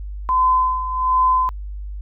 sine tone with tremolo, 1022 Hz, C6, 41 cents flat, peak -12 dBFS, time 0.29-1.49 s, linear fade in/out 0 ms, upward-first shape sine, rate 1.3 Hz, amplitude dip 70%, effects added 50 Hz sine -27 dBFS peak until 2.01 s

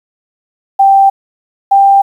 sine tone pair in turn, 784 / 790.4 Hz, G5 / G5, 0 / +14 cents, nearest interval unison, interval 14 cents, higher second, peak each -3 dBFS, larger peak neither, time 0.79-1.1 / 1.71-2.02 s, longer neither, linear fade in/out 10 ms, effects 7-bit

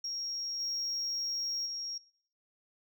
sine tone with level steps, 5588 Hz, F8, in tune, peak -33 / -30 / -35 dBFS, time 0.04-1.98 s, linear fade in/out 5 ms, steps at 0.59 / 1.65 s, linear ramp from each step 20 ms, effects noise-tail reverb RT60 0.6 s tail -22 dB re dry + tanh soft clip ceiling -30 dBFS

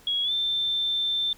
sine tone with pitch glide, 3322 to 3560 Hz, G#7 to A7, 0 to +20 cents, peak -23 dBFS, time 0.07-1.33 s, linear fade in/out 2 ms, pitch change +120 cents, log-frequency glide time 0.23-0.32 s, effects pink hiss -54 dBFS RMS until 1.37 s

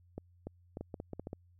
clicks, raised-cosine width 2 ms, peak -27 dBFS, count 10, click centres 0.18 / 0.47 / 0.771 / 0.81 / 0.942 / 1.001 / 1.133 / 1.196 / 1.271 / 1.331 s, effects added 88 Hz sine -61 dBFS peak until 1.59 s

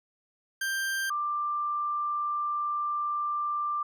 40% pulse / sine tone pair in turn, 1580 / 1183.7 Hz, G6 / D6, +13 / +13 cents, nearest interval perfect fourth, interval 500 cents, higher first, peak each -27 dBFS, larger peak neither, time 0.61-1.1 / 1.1-3.83 s, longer second, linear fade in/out 5 ms, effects none

